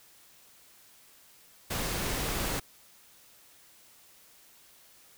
pink noise, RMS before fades -32 dBFS, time 1.7-2.6 s, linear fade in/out 10 ms, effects white hiss -58 dBFS RMS until 5.17 s

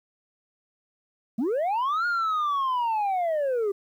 sine linear two-way sweep, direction up then down, 201.5 to 1438 to 385.4 Hz, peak -20 dBFS, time 1.38-3.72 s, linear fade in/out 10 ms, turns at 2.06 s, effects tanh soft clip ceiling -22 dBFS + 10-bit

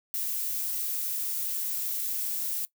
violet noise, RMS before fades -31 dBFS, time 0.14-2.65 s, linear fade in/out 0 ms, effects noise-tail reverb RT60 0.1 s tail -19 dB re dry

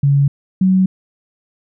sine tone pair in turn, 140.6 / 187.68 Hz, C#3 / F#3, +25 / +25 cents, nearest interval perfect fourth, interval 500 cents, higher second, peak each -9 dBFS, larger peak neither, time 0.03-0.28 / 0.61-0.86 s, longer neither, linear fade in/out 5 ms, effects none

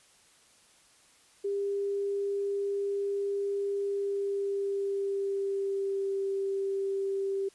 sine tone with pitch glide, 400 to 391.5 Hz, G4 to G4, +35 to -2 cents, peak -28 dBFS, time 1.44-7.49 s, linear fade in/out 10 ms, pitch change -37 cents, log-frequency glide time 3.85-6.21 s, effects white hiss -61 dBFS RMS until 7.54 s + resampled to 24000 Hz

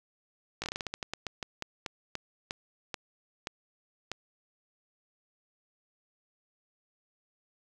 slowing click train, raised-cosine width 0.2 ms, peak -17 dBFS, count 20, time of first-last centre 0.62-4.117 s, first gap 18 ms, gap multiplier 1.22, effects none

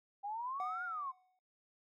sine exponential two-way sweep, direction up then down, 789 to 1455 to 1025 Hz, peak -38 dBFS, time 0.23-1.12 s, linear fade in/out 20 ms, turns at 0.84 s
triangle tone with exponential decay, 740 Hz, F#5, in tune, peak -35 dBFS, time 0.6-1.39 s, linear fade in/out 1 ms, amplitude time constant 170 ms
effects noise-tail reverb RT60 0.3 s tail -20 dB re dry

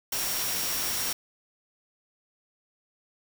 sine tone in noise, 5600 Hz, F8, 4 cents sharp, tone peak -35 dBFS, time 0.12-1.13 s, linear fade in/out 5 ms, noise white, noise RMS -30 dBFS, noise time 0.12-1.13 s, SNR -8 dB, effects none

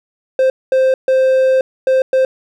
triangle tone bursts at uneven times, 523.3 Hz, C5, in tune, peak -7 dBFS, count 5, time 0.39-0.5 / 0.72-0.94 / 1.08-1.61 / 1.87-2.02 / 2.13-2.25 s, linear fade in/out 2 ms, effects none

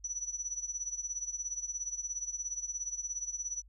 sine tone with tremolo, 5920 Hz, F#8, in tune, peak -32 dBFS, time 0.04-3.62 s, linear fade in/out 5 ms, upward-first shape sine, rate 17 Hz, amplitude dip 80%, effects added 50 Hz sine -55 dBFS peak until 3.68 s

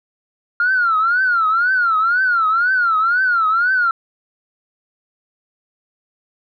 sine tone with vibrato, 1396.9 Hz, F6, in tune, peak -12 dBFS, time 0.6-3.91 s, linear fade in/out 2 ms, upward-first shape triangle, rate 2 Hz, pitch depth 190 cents each way, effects tanh soft clip ceiling -8 dBFS

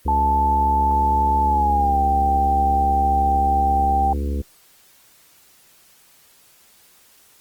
harmonic tone, 71 Hz, C#2, 42 cents sharp, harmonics 1 / 3 / 4 / 5 / 6 / 7, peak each -21 / -31 / -33 / -35 / -37 / -38 dBFS, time 0.05-4.42 s, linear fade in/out 10 ms
sine tone with pitch glide, 875 to 784.1 Hz, A5 to G5, -10 to 0 cents, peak -16 dBFS, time 0.08-4.13 s, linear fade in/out 2 ms, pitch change -190 cents, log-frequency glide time 1.41-2 s
effects white hiss -53 dBFS RMS until 7.4 s + Opus 24 kbps

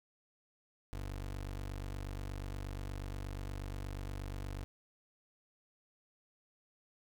25% pulse tone, 48.39 Hz, G1, 22 cents flat, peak -36 dBFS, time 0.93-4.64 s, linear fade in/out 0 ms, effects none

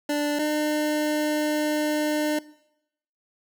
25% pulse tone pair in turn, 293.8 / 301.9 Hz, D4 / D4, +1 / +48 cents, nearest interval unison, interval 47 cents, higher second, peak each -19 dBFS, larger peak neither, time 0.09-0.39 / 0.39-2.39 s, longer second, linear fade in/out 5 ms, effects noise-tail reverb RT60 0.8 s tail -20 dB re dry

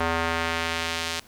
square tone with band-pass filter sweep, 82.9 Hz, E2, 10 cents sharp, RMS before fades -27 dBFS, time 0-1.2 s, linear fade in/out 5 ms, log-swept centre 1200 to 4400 Hz, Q 0.83, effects pink hiss -53 dBFS RMS until 1.27 s

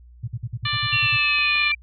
sine tone bursts, 116.54 Hz, A#2, in tune, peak -24 dBFS, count 10, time 0.23-1.169 s, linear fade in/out 10 ms, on 48 ms, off 51 ms
harmonic tone, 590 Hz, D5, 8 cents sharp, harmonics 2 / 3 / 4 / 5 / 6 / 7, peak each -29 / -29 / -29 / -29 / -29 / -29 dBFS, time 0.65-1.72 s, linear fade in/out 5 ms
clicks, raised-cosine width 0.5 ms, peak -27 dBFS, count 3, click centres 0.741 / 1.387 / 1.559 s
sine exponential sweep, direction down, 2760 to 2349 Hz, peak -19 dBFS, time 0.92-1.75 s, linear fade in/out 10 ms
effects added 60 Hz sine -44 dBFS peak until 1.82 s

